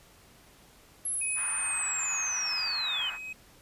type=linear sweep; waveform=sine; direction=down; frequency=11180 to 2926 Hz; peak=-29 dBFS; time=1.05-3.1 s; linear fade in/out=5 ms
type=tone with tremolo; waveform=triangle; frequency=2534 Hz; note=D#7; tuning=31 cents sharp; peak=-33 dBFS; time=1.21-3.33 s; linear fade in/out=5 ms; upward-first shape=sine; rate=2.4 Hz; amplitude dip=35%
type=band-pass noise; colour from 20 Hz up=white; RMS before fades=-41 dBFS; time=1.35-3.19 s; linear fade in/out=50 ms; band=940 to 1800 Hz; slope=24 dB/octave
effects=pink hiss -57 dBFS RMS until 3.61 s + resampled to 32000 Hz